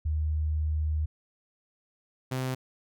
sine / sawtooth tone pair in turn, 77 / 129.5 Hz, D#2 / C3, -17 / -17 cents, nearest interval major sixth, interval 900 cents, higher second, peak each -25 dBFS, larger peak neither, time 0.05-1.06 / 2.31-2.55 s, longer first, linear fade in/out 10 ms, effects none

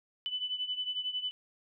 sine beating tone pair, 2994 / 3005 Hz, F#7 / F#7, +20 / +26 cents, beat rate 11 Hz, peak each -34 / -38 dBFS, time 0.26-1.31 s, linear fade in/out 0 ms, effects none

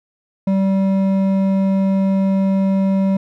triangle tone with hard clipping, 193.3 Hz, G3, 24 cents flat, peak -15 dBFS, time 0.47-3.17 s, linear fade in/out 5 ms, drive 12 dB, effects none

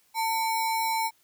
sine tone with sample-and-hold, 898 Hz, A5, 35 cents sharp, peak -24 dBFS, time 0.14-1.11 s, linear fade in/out 50 ms, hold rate 3150 Hz, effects white hiss -65 dBFS RMS until 1.23 s

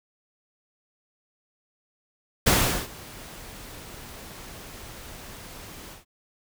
pink noise with ADSR envelope, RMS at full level -18 dBFS, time 2.46-6.05 s, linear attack 11 ms, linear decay 400 ms, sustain -24 dB, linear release 140 ms, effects none

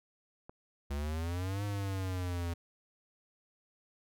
click, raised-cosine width 1 ms, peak -33 dBFS, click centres 0.495 s
square exponential two-way sweep, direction up then down, 69.3 to 103 to 84.3 Hz, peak -34 dBFS, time 0.9-2.54 s, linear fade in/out 10 ms, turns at 1.64 s
effects none

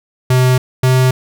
square tone pair in turn, 127.7 / 128.81 Hz, C3 / C3, -42 / -27 cents, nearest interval unison, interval 15 cents, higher second, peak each -9 dBFS, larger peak neither, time 0.3-0.58 / 0.83-1.11 s, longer neither, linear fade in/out 5 ms, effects none

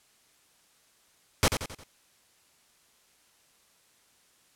pink noise with echo, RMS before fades -21 dBFS, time 1.43-1.48 s, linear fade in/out 0 ms, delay 89 ms, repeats 4, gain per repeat -7 dB, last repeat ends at 1.836 s, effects white hiss -64 dBFS RMS until 4.55 s + low-pass 11000 Hz 12 dB/octave

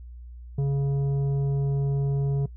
triangle tone with tanh clipping, 139.2 Hz, C#3, 8 cents sharp, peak -23 dBFS, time 0.58-2.46 s, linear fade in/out 5 ms, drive 12 dB, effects noise-tail reverb RT60 0.1 s tail -20 dB re dry + added 60 Hz sine -39 dBFS peak until 2.56 s

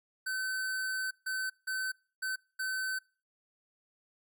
square tone bursts at uneven times, 1528 Hz, G6, 45 cents flat, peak -33 dBFS, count 5, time 0.26-1.11 / 1.26-1.5 / 1.67-1.92 / 2.22-2.36 / 2.59-2.99 s, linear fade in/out 10 ms, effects noise-tail reverb RT60 0.4 s tail -25 dB re dry

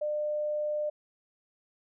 sine tone, 600 Hz, D5, 37 cents sharp, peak -28 dBFS, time 0.01-0.9 s, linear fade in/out 10 ms, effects none

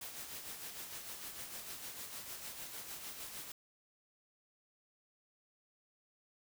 white noise with tremolo, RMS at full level -45 dBFS, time 0.01-3.52 s, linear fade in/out 5 ms, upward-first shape sine, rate 6.6 Hz, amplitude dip 45%, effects none

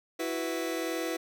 sawtooth chord, E suspended second, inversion none, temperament just, 329.6 / 370.8 / 494.4 Hz, E4 / F#4 / B4, 0 / +4 / +2 cents, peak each -29 / -33 / -31 dBFS, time 0.19-1.17 s, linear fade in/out 10 ms, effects none

